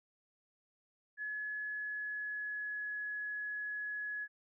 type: tone with pitch glide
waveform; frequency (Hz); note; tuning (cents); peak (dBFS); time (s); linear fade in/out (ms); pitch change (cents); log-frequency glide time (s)
sine; 1700 to 1689.2; G#6 to G#6; +40 to +29; -37; 1.17-4.28; 50; -11; 1.61-2.97
effects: none